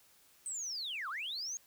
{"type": "linear two-way sweep", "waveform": "sine", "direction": "down then up", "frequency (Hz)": [8372, 1037, 6650], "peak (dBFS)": -36, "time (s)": [0.46, 1.57], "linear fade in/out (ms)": 0, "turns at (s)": 1.09, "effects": ["tanh soft clip ceiling -33 dBFS", "white hiss -65 dBFS RMS until 1.66 s"]}